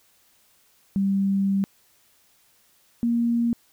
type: tone pair in turn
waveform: sine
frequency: 196 / 235 Hz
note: G3 / A#3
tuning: 0 / +14 cents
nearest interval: minor third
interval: 314 cents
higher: second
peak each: -19 dBFS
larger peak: neither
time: 0.96-1.64 / 3.03-3.53 s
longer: first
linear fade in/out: 0 ms
effects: white hiss -61 dBFS RMS until 3.72 s